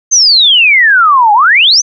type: exponential two-way sweep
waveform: sine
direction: down then up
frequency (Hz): 6400 to 807 to 6400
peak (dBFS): -3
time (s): 0.11-1.82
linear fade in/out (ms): 20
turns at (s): 1.33
effects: none